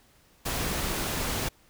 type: noise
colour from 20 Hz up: pink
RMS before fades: -30 dBFS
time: 0.45-1.49 s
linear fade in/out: 10 ms
effects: pink hiss -61 dBFS RMS until 1.69 s